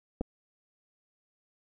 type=clicks; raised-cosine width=2 ms; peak=-18 / -23 dBFS; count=2; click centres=0.21 / 0.214 s; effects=none